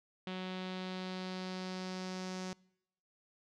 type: tone with low-pass filter sweep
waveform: sawtooth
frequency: 185.3 Hz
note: F#3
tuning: 3 cents sharp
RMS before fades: -41 dBFS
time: 0.27-2.53 s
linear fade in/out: 2 ms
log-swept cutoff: 3400 to 6000 Hz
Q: 2.6
effects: noise-tail reverb RT60 0.8 s tail -25 dB re dry